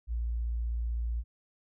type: tone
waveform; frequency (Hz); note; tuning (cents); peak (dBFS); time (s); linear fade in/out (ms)
sine; 57.9; A#1; -11; -29; 0.07-1.24; 50
effects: none